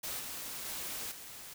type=noise with level steps; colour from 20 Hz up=white; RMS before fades=-39 / -42 / -40 / -48 dBFS; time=0.03-1.54 s; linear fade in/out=10 ms; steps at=0.19 / 0.65 / 1.11 s; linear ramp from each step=10 ms; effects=none